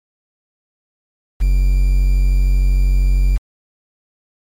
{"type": "tone with quantisation", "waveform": "triangle", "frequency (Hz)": 46.49, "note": "F#1", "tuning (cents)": 9, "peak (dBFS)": -8, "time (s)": [1.4, 3.38], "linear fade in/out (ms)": 20, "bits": 6, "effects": ["MP3 64 kbps"]}